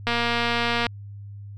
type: click train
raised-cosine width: 0.3 ms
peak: -8 dBFS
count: 189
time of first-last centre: 0.07-0.867 s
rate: 236 Hz
effects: added 101 Hz sine -36 dBFS peak until 1.57 s